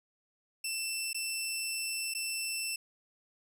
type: tone with dropouts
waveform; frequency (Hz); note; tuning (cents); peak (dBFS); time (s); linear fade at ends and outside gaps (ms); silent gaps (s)
15% pulse; 2673; E7; +23; -26; 0.64-2.76; 5; 1.131-1.145 / 2.139-2.148
effects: none